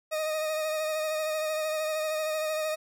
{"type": "tone with vibrato", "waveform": "40% pulse", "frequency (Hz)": 622, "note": "D#5", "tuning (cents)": -1, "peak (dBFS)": -27, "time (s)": [0.11, 2.76], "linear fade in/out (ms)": 20, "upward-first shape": "sine", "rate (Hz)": 13, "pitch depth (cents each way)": 25, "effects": []}